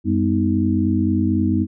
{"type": "tone cluster", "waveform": "sine", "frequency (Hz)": [92.6, 202.7, 252.1, 316.1], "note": ["F#2", "G#3", "B3", "D#4"], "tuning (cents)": [2, -42, 36, 27], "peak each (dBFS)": -21, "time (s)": [0.04, 1.67], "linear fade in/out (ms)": 50, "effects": []}